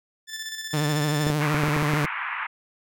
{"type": "tone with tremolo", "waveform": "15% pulse", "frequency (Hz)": 1760, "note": "A6", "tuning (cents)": 0, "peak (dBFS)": -24, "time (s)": [0.27, 1.33], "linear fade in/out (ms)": 50, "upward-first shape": "square", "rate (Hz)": 16, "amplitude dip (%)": 45}
{"type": "tone with vibrato", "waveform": "sawtooth", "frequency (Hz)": 149.4, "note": "D3", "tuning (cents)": 30, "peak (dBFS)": -18, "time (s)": [0.73, 2.06], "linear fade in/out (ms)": 10, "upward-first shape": "triangle", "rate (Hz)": 13, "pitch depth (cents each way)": 73}
{"type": "clicks", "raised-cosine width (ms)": 2, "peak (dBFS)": -15, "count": 9, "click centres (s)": [1.268, 1.301, 1.545, 1.636, 1.683, 1.765, 1.824, 1.936, 2.045]}
{"type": "band-pass noise", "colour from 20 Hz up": "pink", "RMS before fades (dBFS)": -30, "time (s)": [1.4, 2.47], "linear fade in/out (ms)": 10, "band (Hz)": [940, 2500], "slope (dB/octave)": 48}
{"effects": []}